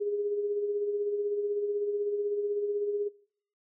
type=tone with tremolo; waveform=sine; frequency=411 Hz; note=G#4; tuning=18 cents flat; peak=-26 dBFS; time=0-3.09 s; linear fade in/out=20 ms; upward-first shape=sine; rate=16 Hz; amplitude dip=45%; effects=noise-tail reverb RT60 0.6 s tail -22 dB re dry